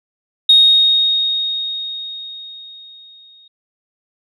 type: tone with exponential decay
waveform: sine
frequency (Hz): 3729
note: A#7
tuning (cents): 0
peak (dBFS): -4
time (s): 0.49-3.48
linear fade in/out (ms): 5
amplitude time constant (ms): 650
effects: tanh soft clip ceiling 0 dBFS